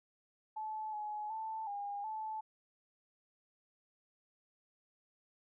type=tone with pitch steps; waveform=sine; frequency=866 / 844 / 882 / 810 / 871 Hz; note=A5 / G#5 / A5 / G#5 / A5; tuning=-28 / +28 / +4 / -43 / -18 cents; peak=-38 dBFS; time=0.56-2.41 s; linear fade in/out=10 ms; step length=370 ms; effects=none